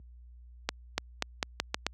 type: accelerating click train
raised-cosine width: 0.2 ms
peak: -10 dBFS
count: 7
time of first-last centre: 0.69-1.866 s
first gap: 290 ms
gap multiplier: 0.84
effects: added 60 Hz sine -33 dBFS peak until 1.93 s + high-pass 150 Hz 12 dB/octave